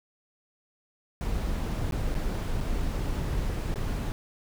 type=noise with dropouts; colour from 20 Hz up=brown; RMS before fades=-29 dBFS; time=1.21-4.12 s; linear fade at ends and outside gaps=0 ms; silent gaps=1.91-1.922 / 2.143-2.152 / 2.604-2.61 / 3.741-3.758 s; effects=none